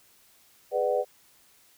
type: chord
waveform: sine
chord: G# half-diminished seventh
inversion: none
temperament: just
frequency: 415.3 / 498.4 / 598 / 747.5 Hz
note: G#4 / B4 / D5 / F#5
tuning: 0 / +16 / +31 / +17 cents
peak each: -31 / -26 / -28 / -31 dBFS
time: 0.71-1.05 s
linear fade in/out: 50 ms
effects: white hiss -60 dBFS RMS until 1.77 s